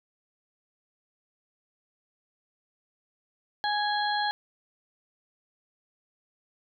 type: harmonic tone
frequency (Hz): 831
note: G#5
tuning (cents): +1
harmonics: 1 / 2 / 4 / 5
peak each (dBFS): -27 / -31 / -36 / -34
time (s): 3.64-4.31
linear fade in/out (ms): 0
effects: none